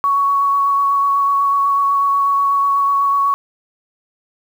sine tone with vibrato, 1117 Hz, C#6, 13 cents sharp, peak -12 dBFS, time 0.04-3.34 s, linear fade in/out 0 ms, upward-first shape sine, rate 8.1 Hz, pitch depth 12 cents each way, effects 7-bit

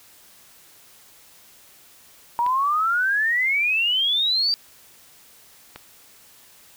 sine exponential sweep, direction up, 932.3 to 4718 Hz, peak -18 dBFS, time 2.39-4.54 s, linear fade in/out 0 ms
clicks, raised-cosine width 0.3 ms, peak -20 dBFS, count 2, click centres 2.464 / 5.76 s
effects white hiss -51 dBFS RMS until 6.76 s

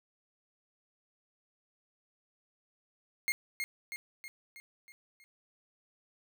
40% pulse tone with echo, 2137 Hz, C7, 36 cents sharp, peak -27 dBFS, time 3.28-3.32 s, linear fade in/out 0 ms, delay 320 ms, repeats 6, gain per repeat -5 dB, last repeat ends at 5.24 s, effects none

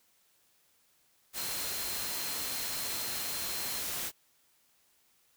sine tone in noise, 4156 Hz, C8, 12 cents flat, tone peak -43 dBFS, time 1.34-3.83 s, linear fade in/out 50 ms, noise white, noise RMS -36 dBFS, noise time 1.33-4.12 s, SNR -10 dB, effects white hiss -69 dBFS RMS until 5.36 s

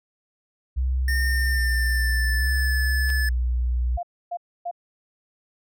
sine tone with vibrato, 62.5 Hz, B1, 21 cents sharp, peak -20 dBFS, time 0.76-3.98 s, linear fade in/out 20 ms, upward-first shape square, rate 0.61 Hz, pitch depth 46 cents each way
square tone with pitch glide, 1822 to 1732.7 Hz, A#6 to A6, -40 to -27 cents, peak -25 dBFS, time 1.08-3.29 s, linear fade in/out 2 ms, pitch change -87 cents, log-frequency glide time 1.26-2.74 s
clicks, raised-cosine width 0.2 ms, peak -25 / -21 dBFS, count 2, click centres 3.092 / 3.102 s
sine tone bursts, 698.5 Hz, F5, in tune, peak -26 dBFS, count 3, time 3.97-4.713 s, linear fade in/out 10 ms, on 61 ms, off 280 ms
effects none

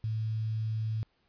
sine tone with quantisation, 110 Hz, A2, in tune, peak -29 dBFS, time 0.04-1.03 s, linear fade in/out 0 ms, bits 9, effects pink hiss -72 dBFS RMS until 1.28 s + resampled to 11025 Hz

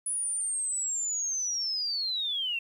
sine linear sweep, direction down, 9956 to 2671 Hz, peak -28 dBFS, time 0.06-2.59 s, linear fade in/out 5 ms, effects 10-bit

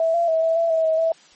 sine tone with pitch steps, 654 / 682 / 646 / 653 / 668 / 647 / 639 / 654 Hz, E5 / F5 / E5 / E5 / E5 / E5 / D#5 / E5, -14 / -41 / -35 / -17 / +23 / -32 / +46 / -14 cents, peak -16 dBFS, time 0-1.12 s, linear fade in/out 2 ms, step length 140 ms, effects white hiss -51 dBFS RMS until 1.35 s + MP3 32 kbps

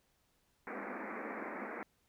pink band-pass noise, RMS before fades -43 dBFS, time 0.67-1.83 s, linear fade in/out 0 ms, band 200 to 2300 Hz, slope 96 dB/octave, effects pink hiss -75 dBFS RMS until 2.08 s

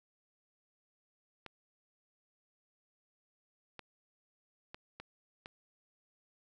clicks, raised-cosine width 0.3 ms, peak -29 dBFS, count 5, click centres 1.463 / 3.793 / 4.745 / 5 / 5.459 s, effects none

